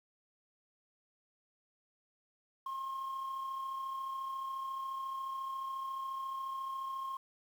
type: tone with amplitude modulation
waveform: sine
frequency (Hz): 1070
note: C6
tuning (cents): +38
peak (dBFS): -33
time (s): 2.66-7.17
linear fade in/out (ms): 5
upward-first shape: sine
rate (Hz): 34.2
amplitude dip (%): 45
effects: tanh soft clip ceiling -35 dBFS + 10-bit